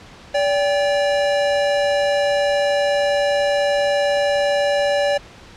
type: tone pair together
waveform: square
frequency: 575 / 790.9 Hz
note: D5 / G5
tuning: -37 / +15 cents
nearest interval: tritone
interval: 552 cents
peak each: -17 / -25 dBFS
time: 0.34-5.18 s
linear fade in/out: 10 ms
effects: pink hiss -42 dBFS RMS until 5.56 s + low-pass 5000 Hz 12 dB/octave